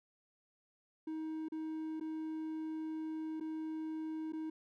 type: tone with dropouts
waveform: triangle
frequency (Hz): 315.6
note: D#4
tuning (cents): +25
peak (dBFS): -36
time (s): 1.07-4.5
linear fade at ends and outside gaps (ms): 5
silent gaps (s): 1.485-1.52 / 1.999-2.009 / 3.4-3.408 / 4.323-4.332
effects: none